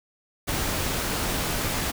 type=noise; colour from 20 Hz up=pink; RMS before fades=-27 dBFS; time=0.47-1.92 s; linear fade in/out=20 ms; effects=none